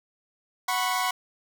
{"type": "chord", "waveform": "sawtooth", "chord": "F# suspended fourth", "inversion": "none", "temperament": "equal with one note detuned", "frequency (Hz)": [740, 987.8, 1098.5], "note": ["F#5", "B5", "C#6"], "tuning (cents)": [0, 0, -16], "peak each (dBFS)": -25, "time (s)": [0.68, 1.11], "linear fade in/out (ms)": 5, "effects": []}